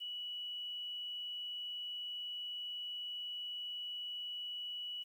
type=tone with quantisation; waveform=sine; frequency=2942 Hz; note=F#7; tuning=11 cents flat; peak=-40 dBFS; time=0-5.04 s; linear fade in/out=20 ms; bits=11; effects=none